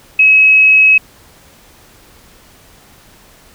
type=tone; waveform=sine; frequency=2562 Hz; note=E7; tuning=50 cents flat; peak=-4 dBFS; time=0.19-0.98 s; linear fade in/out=5 ms; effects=pink hiss -44 dBFS RMS until 3.54 s

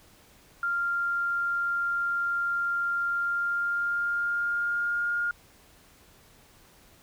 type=tone with pitch glide; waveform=sine; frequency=1393 to 1416.5 Hz; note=F6 to F6; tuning=-5 to +24 cents; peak=-25 dBFS; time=0.63-5.31 s; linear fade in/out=2 ms; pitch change=+29 cents; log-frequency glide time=3.09-5.15 s; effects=pink hiss -57 dBFS RMS until 7.02 s

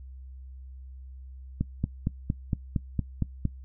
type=click train; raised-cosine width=5 ms; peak=-13 dBFS; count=9; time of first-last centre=1.61-3.453 s; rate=4.34 Hz; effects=noise-tail reverb RT60 0.1 s tail -20 dB re dry + added 65 Hz sine -41 dBFS peak until 3.64 s

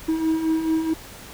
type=beating tone pair; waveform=triangle; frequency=316.5 / 321.1 Hz; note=D#4 / E4; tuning=+30 / -45 cents; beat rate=4.6 Hz; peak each=-26 / -18 dBFS; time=0.08-0.94 s; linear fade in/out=10 ms; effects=pink hiss -41 dBFS RMS until 1.33 s

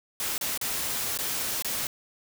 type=noise with dropouts; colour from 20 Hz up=white; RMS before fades=-30 dBFS; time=0.2-1.87 s; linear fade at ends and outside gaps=1 ms; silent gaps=0.38-0.411 / 0.576-0.613 / 1.175-1.188 / 1.623-1.646 s; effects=none

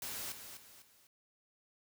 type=noise with echo; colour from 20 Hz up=white; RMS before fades=-42 dBFS; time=0.02-0.32 s; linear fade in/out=2 ms; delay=250 ms; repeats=3; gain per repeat=-8 dB; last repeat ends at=1.07 s; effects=none

